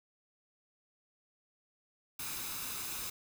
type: noise with comb filter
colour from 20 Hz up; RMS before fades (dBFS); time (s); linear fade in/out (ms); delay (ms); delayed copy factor
white; -40; 2.19-3.1; 5; 0.79; +0.5
effects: none